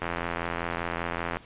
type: click train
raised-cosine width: 0.5 ms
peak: -14 dBFS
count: 116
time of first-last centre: 0.02-1.37 s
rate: 85.2 Hz
effects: pink hiss -51 dBFS RMS until 1.45 s + resampled to 8000 Hz